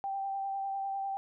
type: tone with vibrato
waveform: sine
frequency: 784 Hz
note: G5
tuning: in tune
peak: -32 dBFS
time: 0.04-1.17 s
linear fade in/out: 0 ms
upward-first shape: sine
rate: 10 Hz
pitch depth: 17 cents each way
effects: none